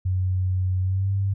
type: tone with pitch glide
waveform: sine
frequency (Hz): 92.6 to 98.11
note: F#2 to G2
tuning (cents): +2 to +2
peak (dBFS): -20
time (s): 0.05-1.34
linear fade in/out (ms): 10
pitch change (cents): +100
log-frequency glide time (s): 0.81-1.11
effects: none